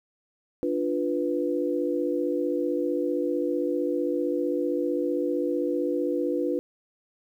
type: chord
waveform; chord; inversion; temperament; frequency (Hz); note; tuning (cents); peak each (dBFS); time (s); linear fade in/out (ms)
sine; B diminished; first; equal; 293.7 / 349.2 / 493.9; D4 / F4 / B4; 0 / 0 / 0; -28; 0.63-6.59; 0
effects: 10-bit